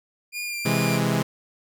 sawtooth tone with vibrato, 2404 Hz, D7, 40 cents sharp, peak -25 dBFS, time 0.32-1 s, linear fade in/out 50 ms, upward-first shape sine, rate 2.7 Hz, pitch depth 20 cents each way
sawtooth chord, C augmented, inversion none, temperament equal, 130.81 / 164.81 / 207.7 Hz, C3 / E3 / G#3, 0 / 0 / 0 cents, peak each -21 dBFS, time 0.65-1.23 s, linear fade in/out 10 ms
effects none

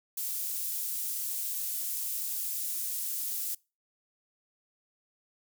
pink high-pass noise, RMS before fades -34 dBFS, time 0.17-3.55 s, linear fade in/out 5 ms, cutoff 11000 Hz, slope 12 dB/octave, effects noise-tail reverb RT60 0.3 s tail -25 dB re dry

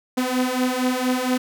sawtooth beating tone pair, 250.8 / 255.1 Hz, B3 / C4, +27 / -44 cents, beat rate 4.3 Hz, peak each -20 / -18 dBFS, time 0.17-1.38 s, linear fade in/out 10 ms, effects none

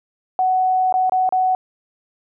sine tone with dropouts, 745 Hz, F#5, 12 cents sharp, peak -14 dBFS, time 0.39-1.55 s, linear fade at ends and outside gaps 1 ms, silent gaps 0.925-0.94 / 1.096-1.121 / 1.291-1.324 s, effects none

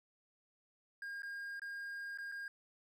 triangle tone with dropouts, 1617 Hz, G#6, 47 cents flat, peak -40 dBFS, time 1.02-2.48 s, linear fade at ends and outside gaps 2 ms, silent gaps 1.221-1.231 / 1.596-1.618 / 2.175-2.185 / 2.317-2.321 s, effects none

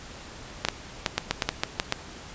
clicks, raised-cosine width 0.2 ms, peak -5 dBFS, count 10, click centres 0.65 / 0.686 / 1.062 / 1.18 / 1.31 / 1.422 / 1.49 / 1.635 / 1.799 / 1.924 s, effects pink hiss -43 dBFS RMS until 2.34 s + resampled to 16000 Hz

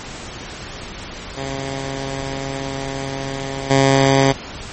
10% pulse tone with level steps, 135.8 Hz, C#3, 35 cents flat, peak -16 / -3 dBFS, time 1.36-4.33 s, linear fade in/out 20 ms, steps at 3.7 s, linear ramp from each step 10 ms, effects pink hiss -32 dBFS RMS until 4.72 s + MP3 32 kbps

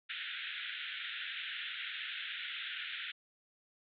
white band-pass noise, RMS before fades -42 dBFS, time 0.09-3.12 s, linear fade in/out 10 ms, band 1400 to 3700 Hz, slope 96 dB/octave, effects none

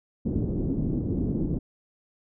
white low-pass noise, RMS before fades -27 dBFS, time 0.25-1.59 s, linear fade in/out 10 ms, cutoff 310 Hz, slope 24 dB/octave, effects none

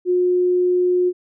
sine tone, 360 Hz, F#4, 47 cents flat, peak -14 dBFS, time 0.05-1.13 s, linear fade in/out 50 ms, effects none

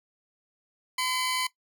15% pulse tone pair together, 1019 / 2280 Hz, C6 / C#7, -46 / +48 cents, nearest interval octave + major second, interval 1394 cents, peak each -21 / -26 dBFS, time 0.98-1.47 s, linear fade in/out 5 ms, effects noise-tail reverb RT60 0.1 s tail -17 dB re dry

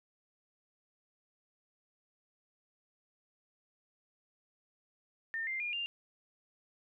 sine tone with pitch steps, 1813 / 2095 / 2420 / 2796 Hz, A#6 / C7 / D#7 / F7, -49 / +2 / -49 / +1 cents, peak -34 dBFS, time 5.34-5.86 s, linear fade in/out 0 ms, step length 130 ms, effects none

